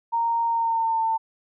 sine tone with pitch glide, 927 to 897.5 Hz, A#5 to A5, -10 to +34 cents, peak -20 dBFS, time 0.12-1.18 s, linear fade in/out 20 ms, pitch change -56 cents, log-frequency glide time 0.47-0.99 s, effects none

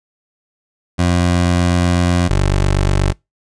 20% pulse tone pair in turn, 88.1 / 48.23 Hz, F2 / G1, +16 / -27 cents, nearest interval minor seventh, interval 1043 cents, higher first, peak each -7 dBFS, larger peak neither, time 0.98-2.29 / 2.29-3.13 s, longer first, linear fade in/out 20 ms, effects noise-tail reverb RT60 0.2 s tail -25 dB re dry + resampled to 22050 Hz

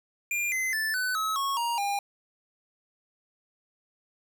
square tone with pitch steps, 2400 / 2053 / 1756.9 / 1503.2 / 1286.1 / 1100.4 / 941.5 / 805.5 Hz, D7 / C7 / A6 / F#6 / E6 / C#6 / A#5 / G5, +37 / -33 / -3 / +27 / -43 / -13 / +17 / +47 cents, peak -27 dBFS, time 0.31-1.99 s, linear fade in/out 2 ms, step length 210 ms, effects none

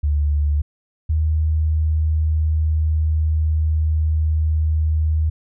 sine tone pair in turn, 73.42 / 78.11 Hz, D2 / D#2, 0 / +7 cents, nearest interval minor second, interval 107 cents, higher second, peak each -15 dBFS, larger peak neither, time 0.03-0.62 / 1.09-5.3 s, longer second, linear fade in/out 10 ms, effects none

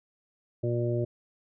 harmonic tone, 119.3 Hz, A#2, 41 cents sharp, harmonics 1 / 2 / 3 / 4 / 5, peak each -28 / -38 / -30 / -40 / -34 dBFS, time 0.63-1.05 s, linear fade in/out 10 ms, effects none

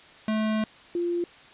square / sine tone pair in turn, 216.9 / 346.7 Hz, A3 / F4, -25 / -13 cents, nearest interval minor sixth, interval 812 cents, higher second, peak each -24 dBFS, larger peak neither, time 0.28-0.64 / 0.95-1.24 s, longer first, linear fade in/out 2 ms, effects white hiss -50 dBFS RMS until 1.53 s + resampled to 8000 Hz

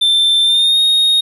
triangle tone with pitch glide, 3559 to 3725 Hz, A7 to A#7, +19 to -2 cents, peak -8 dBFS, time 0.01-1.21 s, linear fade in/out 10 ms, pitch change +79 cents, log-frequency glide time 0.42-0.8 s, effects none

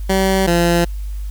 15% pulse tone pair in turn, 191.6 / 171.75 Hz, G3 / F3, -39 / -29 cents, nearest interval major second, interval 190 cents, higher first, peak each -7 / -6 dBFS, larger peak second, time 0.09-0.47 / 0.47-0.85 s, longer neither, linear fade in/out 10 ms, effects added 50 Hz sine -22 dBFS peak until 1.3 s + white hiss -48 dBFS RMS until 1.3 s

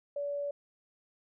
sine tone, 573 Hz, D5, 43 cents flat, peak -32 dBFS, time 0.16-0.51 s, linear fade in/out 5 ms, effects none

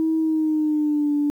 sine tone with pitch glide, 320 to 291.8 Hz, D#4 to D4, +49 to -11 cents, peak -17 dBFS, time 0-1.3 s, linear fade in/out 0 ms, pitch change -160 cents, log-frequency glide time 0.18-1.13 s, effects tanh soft clip ceiling -13 dBFS + 9-bit

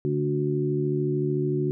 harmonic tone with a mistuned harmonic, 73.5 Hz, D2, 2 cents sharp, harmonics 2 / 3 / 4 / 5, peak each -26 / -35 / -30 / -26 dBFS, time 0.05-1.71 s, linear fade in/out 0 ms, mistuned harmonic 2, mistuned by -28 cents, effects none

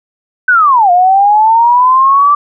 sine linear two-way sweep, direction down then up, 1535 to 698.5 to 1173 Hz, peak -4 dBFS, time 0.48-2.35 s, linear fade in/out 5 ms, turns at 0.91 s, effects none

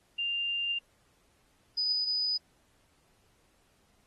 sine tone pair in turn, 2794 / 4978 Hz, F7 / D#8, 0 / 0 cents, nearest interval minor seventh, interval 1000 cents, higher second, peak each -29 / -27 dBFS, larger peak second, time 0.18-0.79 / 1.77-2.38 s, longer neither, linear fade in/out 10 ms, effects pink hiss -69 dBFS RMS until 4.06 s + AAC 32 kbps

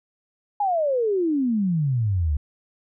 sine exponential sweep, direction down, 843 to 69.3 Hz, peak -19 dBFS, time 0.6-2.37 s, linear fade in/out 5 ms, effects none

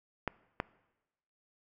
clicks, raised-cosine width 0.5 ms, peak -16 dBFS, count 2, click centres 0.277 / 0.601 s, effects noise-tail reverb RT60 1.0 s tail -21 dB re dry

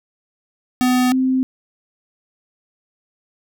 square / sine tone pair in turn, 251.5 / 259.9 Hz, B3 / C4, +32 / -11 cents, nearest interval minor second, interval 57 cents, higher second, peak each -14 dBFS, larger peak neither, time 0.81-1.12 / 1.12-1.43 s, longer neither, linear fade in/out 0 ms, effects none

